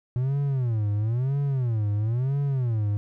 triangle tone with vibrato, 120.9 Hz, B2, 36 cents flat, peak -20 dBFS, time 0.16-2.97 s, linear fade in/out 0 ms, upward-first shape sine, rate 1 Hz, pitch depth 280 cents each way, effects none

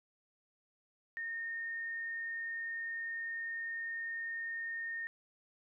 sine tone, 1835 Hz, A#6, 28 cents flat, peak -37 dBFS, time 1.17-5.07 s, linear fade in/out 0 ms, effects none

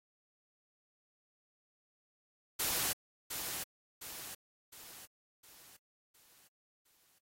white noise with echo, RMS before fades -34 dBFS, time 2.59-2.93 s, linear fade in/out 10 ms, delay 710 ms, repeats 6, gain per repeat -6 dB, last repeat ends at 7.19 s, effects AAC 48 kbps

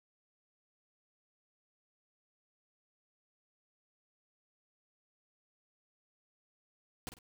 pink noise with echo, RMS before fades -41 dBFS, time 7.07-7.09 s, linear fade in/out 0 ms, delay 49 ms, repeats 2, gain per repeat -11 dB, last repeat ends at 7.188 s, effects none

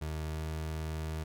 30% pulse tone with pitch glide, 77.78 to 78.68 Hz, D#2 to D#2, 0 to +20 cents, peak -32 dBFS, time 0.01-1.24 s, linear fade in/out 10 ms, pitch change +20 cents, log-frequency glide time 0.25-0.48 s, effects none

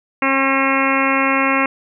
harmonic tone, 270 Hz, C#4, 45 cents flat, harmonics 1 / 2 / 3 / 4 / 5 / 6 / 7 / 8 / 9 / 10, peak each -20 / -23 / -26 / -20 / -24 / -26 / -25 / -21 / -25 / -25 dBFS, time 0.22-1.66 s, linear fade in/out 2 ms, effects none

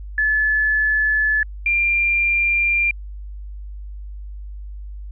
sine tone pair in turn, 1726 / 2385 Hz, A6 / D7, -34 / +26 cents, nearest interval tritone, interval 560 cents, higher second, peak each -15 dBFS, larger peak neither, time 0.18-1.43 / 1.66-2.91 s, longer neither, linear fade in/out 2 ms, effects added 50 Hz sine -30 dBFS peak until 5.11 s

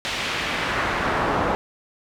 brown noise with band-pass filter sweep, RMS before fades -24 dBFS, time 0.05-1.55 s, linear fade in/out 0 ms, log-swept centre 3600 to 860 Hz, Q 1.1, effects none

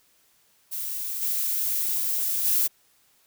violet noise with level steps, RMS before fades -31 / -26 / -22 dBFS, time 0.71-2.68 s, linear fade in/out 20 ms, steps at 1.21 / 2.44 s, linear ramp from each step 20 ms, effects white hiss -63 dBFS RMS until 3.26 s

